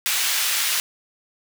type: high-pass noise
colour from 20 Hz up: pink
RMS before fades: -22 dBFS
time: 0.06-0.8 s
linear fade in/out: 0 ms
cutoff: 2000 Hz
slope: 12 dB/octave
effects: none